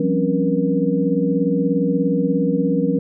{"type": "tone cluster", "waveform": "sine", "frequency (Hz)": [172.5, 192.9, 265, 281.9, 476.5], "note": ["F3", "G3", "C4", "C#4", "A#4"], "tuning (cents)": [-21, -28, 22, 29, 38], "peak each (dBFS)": -22, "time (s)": [0, 2.99], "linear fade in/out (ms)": 5, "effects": []}